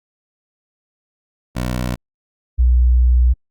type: tone pair in turn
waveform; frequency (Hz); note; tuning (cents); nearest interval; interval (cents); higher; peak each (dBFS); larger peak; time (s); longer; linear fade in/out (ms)
15% pulse / sine; 61.74 / 61.31; B1 / B1; 0 / -12; unison; 12; first; -13 / -9; second; 1.55-1.96 / 2.58-3.34; second; 20
effects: Opus 48 kbps